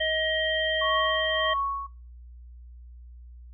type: harmonic tone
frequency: 631 Hz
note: D#5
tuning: 24 cents sharp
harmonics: 1 / 3 / 5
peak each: -28 / -28 / -28 dBFS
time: 0-1.54 s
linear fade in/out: 10 ms
type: tone with tremolo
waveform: sine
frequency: 1108.7 Hz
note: C#6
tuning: in tune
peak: -23 dBFS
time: 0.81-1.87 s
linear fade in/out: 10 ms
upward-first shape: triangle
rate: 1.6 Hz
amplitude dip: 85%
effects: noise-tail reverb RT60 0.4 s tail -22 dB re dry + added 60 Hz sine -43 dBFS peak until 3.53 s